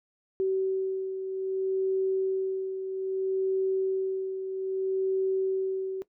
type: beating tone pair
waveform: sine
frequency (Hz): 381.2 / 381.82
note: G4 / G4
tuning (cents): -48 / -46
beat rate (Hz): 0.62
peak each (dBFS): -26 / -34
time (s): 0.4-6.02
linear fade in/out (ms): 0
effects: noise-tail reverb RT60 0.1 s tail -17 dB re dry